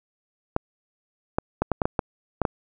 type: clicks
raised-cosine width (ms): 1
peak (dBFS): -7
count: 9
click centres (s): 0.564 / 1.385 / 1.62 / 1.717 / 1.818 / 1.855 / 1.992 / 2.417 / 2.452
effects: none